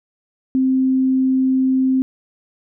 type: tone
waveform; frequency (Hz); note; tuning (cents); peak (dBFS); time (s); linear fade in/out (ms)
sine; 261.6; C4; 0; -13; 0.55-2.02; 0
effects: none